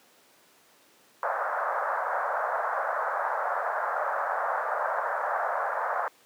pink band-pass noise, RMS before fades -29 dBFS, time 1.23-6.08 s, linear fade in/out 0 ms, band 560 to 1600 Hz, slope 48 dB/octave, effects pink hiss -59 dBFS RMS until 6.25 s + high-pass 300 Hz 12 dB/octave

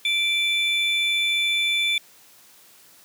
triangle tone pair together, 2346 / 3497 Hz, D7 / A7, -2 / -11 cents, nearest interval perfect fifth, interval 691 cents, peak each -21 dBFS, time 0.05-1.98 s, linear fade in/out 2 ms, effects white hiss -52 dBFS RMS until 3.04 s + high-pass 100 Hz 12 dB/octave

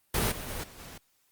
pink noise with level steps, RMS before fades -27 / -38 / -36 / -50 / -46 dBFS, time 0.14-0.98 s, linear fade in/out 5 ms, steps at 0.31 / 0.48 / 0.63 / 0.78 s, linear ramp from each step 10 ms, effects white hiss -70 dBFS RMS until 1.31 s + Opus 32 kbps

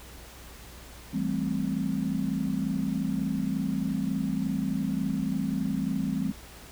sine chord, A minor seventh, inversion second, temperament equal with one note detuned, 164.81 / 196 / 219.4 / 261.6 Hz, E3 / G3 / A3 / C4, 0 / 0 / -5 / 0 cents, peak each -33 / -30 / -33 / -31 dBFS, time 1.13-6.32 s, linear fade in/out 10 ms, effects added 60 Hz sine -48 dBFS peak until 6.71 s + pink hiss -48 dBFS RMS until 6.71 s

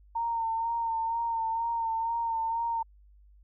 sine tone with vibrato, 915 Hz, A#5, 32 cents flat, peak -27 dBFS, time 0.15-2.83 s, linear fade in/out 10 ms, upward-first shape sine, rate 2.1 Hz, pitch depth 31 cents each way, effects added 50 Hz sine -54 dBFS peak until 3.43 s

